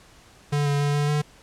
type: tone with pitch steps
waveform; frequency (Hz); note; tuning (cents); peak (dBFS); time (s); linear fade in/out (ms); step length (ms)
square; 145.5 / 143.2 / 144.6 / 146 / 148.5; D3 / D3 / D3 / D3 / D3; -16 / -43 / -27 / -10 / +20; -21; 0.52-1.22; 10; 140
effects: pink hiss -52 dBFS RMS until 1.42 s + low-pass 9000 Hz 12 dB/octave